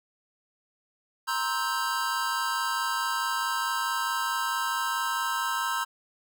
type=chord; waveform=square; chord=C dominant seventh; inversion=third; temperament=just; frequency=941.9 / 1046.5 / 1308.1 / 1569.8 Hz; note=Bb5 / C6 / E6 / G6; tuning=+18 / 0 / -14 / +2 cents; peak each=-33 dBFS; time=1.27-5.85 s; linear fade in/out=20 ms; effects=none